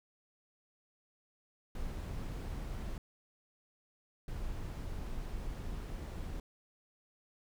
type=noise bursts at uneven times; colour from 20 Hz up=brown; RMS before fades=-40 dBFS; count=2; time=1.75-2.98 / 4.28-6.4 s; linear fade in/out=2 ms; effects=none